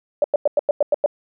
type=tone bursts; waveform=sine; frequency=585 Hz; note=D5; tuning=7 cents flat; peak=-12 dBFS; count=8; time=0.22-1.061 s; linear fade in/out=2 ms; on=22 ms; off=95 ms; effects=none